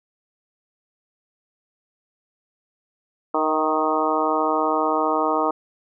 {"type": "harmonic tone with a mistuned harmonic", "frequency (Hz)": 155.6, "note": "D#3", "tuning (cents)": 0, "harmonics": [2, 3, 4, 5, 6, 7, 8], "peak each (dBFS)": [-26, -26, -26, -26, -26, -26, -26], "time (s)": [3.34, 5.51], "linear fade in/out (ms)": 5, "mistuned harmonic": 4, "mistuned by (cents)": 26, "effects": []}